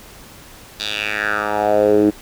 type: tone with band-pass filter sweep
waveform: 10% pulse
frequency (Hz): 104.9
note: G#2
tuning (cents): +18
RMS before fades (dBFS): -17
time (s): 0.79-2.11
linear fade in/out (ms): 20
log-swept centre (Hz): 4200 to 300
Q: 3.7
effects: pink hiss -41 dBFS RMS until 2.21 s